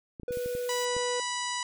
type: clicks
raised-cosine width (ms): 3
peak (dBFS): -28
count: 7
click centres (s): 0.198 / 0.233 / 0.308 / 0.372 / 0.46 / 0.551 / 0.966
type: tone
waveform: triangle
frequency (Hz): 491.4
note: B4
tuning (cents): -9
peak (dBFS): -28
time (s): 0.28-1.2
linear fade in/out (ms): 2
type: high-pass noise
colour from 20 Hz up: white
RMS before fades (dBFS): -46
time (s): 0.32-0.85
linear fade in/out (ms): 2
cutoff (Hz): 1800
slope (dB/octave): 24
type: harmonic tone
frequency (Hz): 982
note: B5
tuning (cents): -10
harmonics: 1 / 2 / 3 / 4 / 5 / 6 / 7 / 8 / 9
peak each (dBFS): -34 / -37 / -39 / -40 / -41 / -42 / -42 / -43 / -44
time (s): 0.69-1.63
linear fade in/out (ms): 2
effects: none